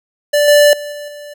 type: tone with level steps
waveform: square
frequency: 586 Hz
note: D5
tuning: 4 cents flat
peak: -10 / -6 / -24 / -26 / -30 dBFS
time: 0.33-1.34 s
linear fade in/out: 10 ms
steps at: 0.48 / 0.73 / 0.92 / 1.08 s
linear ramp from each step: 2 ms
effects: none